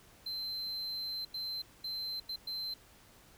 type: tone bursts at uneven times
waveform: triangle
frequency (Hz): 4100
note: C8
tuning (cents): -36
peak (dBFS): -35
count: 5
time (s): 0.26-1.25 / 1.34-1.62 / 1.84-2.2 / 2.29-2.36 / 2.47-2.74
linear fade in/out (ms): 5
effects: pink hiss -60 dBFS RMS until 3.37 s